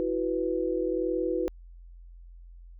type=chord; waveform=sine; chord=E suspended second; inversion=none; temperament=just; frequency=329.6 / 370.8 / 494.4 Hz; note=E4 / F#4 / B4; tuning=0 / +4 / +2 cents; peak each=-30 dBFS; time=0-1.48 s; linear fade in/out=0 ms; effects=added 43 Hz sine -45 dBFS peak until 2.79 s